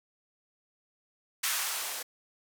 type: noise with band-pass filter sweep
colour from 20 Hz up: violet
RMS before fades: -33 dBFS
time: 1.43-2.03 s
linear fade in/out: 10 ms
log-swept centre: 1400 to 490 Hz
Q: 1.2
effects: none